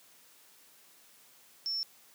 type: tone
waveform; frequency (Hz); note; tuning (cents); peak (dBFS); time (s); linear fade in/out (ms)
sine; 5400; E8; +41; -31; 1.66-1.83; 0
effects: white hiss -60 dBFS RMS until 2.14 s + high-pass 150 Hz 12 dB/octave

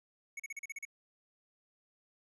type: tone bursts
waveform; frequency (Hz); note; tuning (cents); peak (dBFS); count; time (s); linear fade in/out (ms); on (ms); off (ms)
square; 2217; C#7; 0; -40; 8; 0.37-0.852; 5; 27; 38
effects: resampled to 24000 Hz

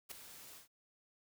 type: noise with ADSR envelope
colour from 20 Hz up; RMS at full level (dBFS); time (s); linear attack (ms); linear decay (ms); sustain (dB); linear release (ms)
white; -43; 0.09-0.68; 24; 4; -11; 120
effects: none

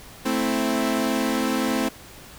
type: chord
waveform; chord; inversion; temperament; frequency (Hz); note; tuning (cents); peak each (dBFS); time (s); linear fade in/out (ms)
sawtooth; A minor; none; equal; 220 / 261.6 / 329.6; A3 / C4 / E4; 0 / 0 / 0; -22 / -20 / -24; 0.25-1.89; 10
effects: pink hiss -44 dBFS RMS until 2.38 s

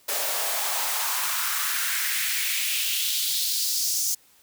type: noise with high-pass filter sweep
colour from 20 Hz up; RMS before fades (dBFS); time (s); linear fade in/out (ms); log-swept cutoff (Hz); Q
white; -26; 0.08-4.15; 10; 520 to 6200; 2.5
effects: white hiss -58 dBFS RMS until 4.42 s

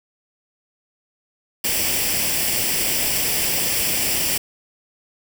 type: noise with comb filter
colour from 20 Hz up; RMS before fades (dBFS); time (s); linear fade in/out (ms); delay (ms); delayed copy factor
white; -21; 1.64-4.38; 5; 0.38; +0.6
effects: none

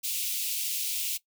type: high-pass noise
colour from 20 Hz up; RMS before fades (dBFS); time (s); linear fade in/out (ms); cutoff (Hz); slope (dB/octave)
white; -31; 0.03-1.18; 20; 2400; 48
effects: noise-tail reverb RT60 0.1 s tail -18 dB re dry

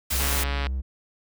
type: noise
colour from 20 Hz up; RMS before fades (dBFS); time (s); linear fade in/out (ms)
white; -27; 0.1-0.44; 10
type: tone with vibrato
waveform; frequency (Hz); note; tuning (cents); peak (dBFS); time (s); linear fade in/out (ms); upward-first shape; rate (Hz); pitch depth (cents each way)
triangle; 65.41; C2; 0; -23; 0.11-0.82; 20; sine; 9.8; 24
type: click train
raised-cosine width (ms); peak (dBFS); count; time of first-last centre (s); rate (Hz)
0.3; -14; 67; 0.2-0.668; 141
effects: none

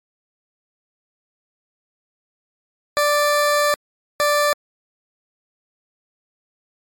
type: tone bursts at uneven times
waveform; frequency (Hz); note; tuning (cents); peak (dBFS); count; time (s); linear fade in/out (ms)
20% pulse; 587.3; D5; 0; -10; 2; 2.97-3.74 / 4.2-4.53; 0
effects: MP3 64 kbps

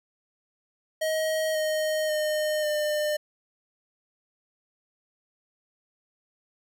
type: tone with pitch steps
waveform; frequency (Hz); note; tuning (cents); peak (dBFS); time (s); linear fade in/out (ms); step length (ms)
square; 631 / 621.2 / 611.6 / 602.2; D#5 / D#5 / D#5 / D5; +24 / -3 / -30 / +43; -25; 1.01-3.17; 10; 540
effects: none

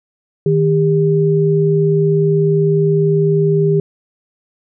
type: tone pair together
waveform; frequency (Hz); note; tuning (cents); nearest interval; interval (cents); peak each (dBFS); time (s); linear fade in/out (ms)
sine; 156.41 / 400.1; D#3 / G4; +9 / +35; octave + major third; 1626; -13; 0.46-3.8; 2
effects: none

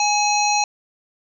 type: harmonic tone with a mistuned harmonic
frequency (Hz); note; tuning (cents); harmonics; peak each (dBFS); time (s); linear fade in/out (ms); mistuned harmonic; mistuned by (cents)
829; G#5; -3; 1 / 3 / 5 / 7 / 8; -18 / -23 / -25 / -26 / -27; 0-0.64; 2; 3; +47
effects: 9-bit

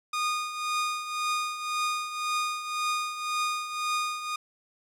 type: tone with tremolo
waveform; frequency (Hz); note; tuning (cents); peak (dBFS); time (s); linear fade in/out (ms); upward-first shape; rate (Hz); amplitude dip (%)
sawtooth; 1228; D#6; -23; -21; 0.13-4.36; 5; triangle; 1.9; 70
effects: low-pass 9000 Hz 12 dB/octave + 10-bit

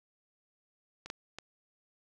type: clicks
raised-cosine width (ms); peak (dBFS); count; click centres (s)
0.2; -27 / -19 / -24; 3; 1.06 / 1.101 / 1.386
effects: none

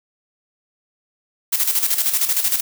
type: noise with tremolo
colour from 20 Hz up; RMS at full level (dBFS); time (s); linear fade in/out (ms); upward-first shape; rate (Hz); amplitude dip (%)
blue; -17; 1.52-2.61; 10; square; 13; 60
effects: none

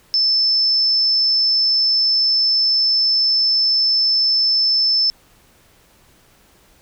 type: tone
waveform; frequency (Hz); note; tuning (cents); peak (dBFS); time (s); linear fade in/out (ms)
sine; 5274; E8; 0; -13; 0.14-5.1; 0
effects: pink hiss -53 dBFS RMS until 6.81 s

